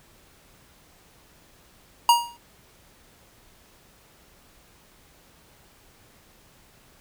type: tone with exponential decay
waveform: square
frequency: 947 Hz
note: A#5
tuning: 27 cents sharp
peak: -11 dBFS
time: 2.09-2.37 s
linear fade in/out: 2 ms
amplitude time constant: 59 ms
effects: pink hiss -56 dBFS RMS until 7 s